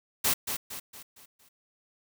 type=noise with echo; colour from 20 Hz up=white; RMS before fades=-25 dBFS; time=0.24-0.34 s; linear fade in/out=10 ms; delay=230 ms; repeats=5; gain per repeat=-7 dB; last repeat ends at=1.49 s; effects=none